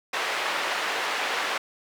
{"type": "band-pass noise", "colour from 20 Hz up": "white", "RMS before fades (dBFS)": -28, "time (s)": [0.13, 1.58], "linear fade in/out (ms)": 5, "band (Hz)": [530, 2300], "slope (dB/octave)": 12, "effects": []}